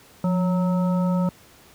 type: harmonic tone with a mistuned harmonic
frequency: 185 Hz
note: F#3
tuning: in tune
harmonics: 1 / 3 / 5 / 7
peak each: -19 / -29 / -33 / -36 dBFS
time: 0.24-1.29 s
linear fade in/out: 2 ms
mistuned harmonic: 1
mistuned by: -75 cents
effects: pink hiss -51 dBFS RMS until 1.74 s + high-pass 60 Hz 12 dB/octave